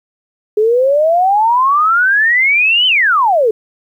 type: exponential two-way sweep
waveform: sine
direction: up then down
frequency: 415.3 to 3084 to 415.3 Hz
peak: -8 dBFS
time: 0.57-3.51 s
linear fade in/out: 5 ms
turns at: 2.87 s
effects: 8-bit